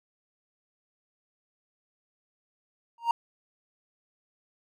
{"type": "tone with exponential growth", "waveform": "triangle", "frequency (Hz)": 932.3, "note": "A#5", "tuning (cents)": 0, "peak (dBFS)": -15, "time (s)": [2.98, 3.11], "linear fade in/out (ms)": 2, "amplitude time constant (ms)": 27, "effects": []}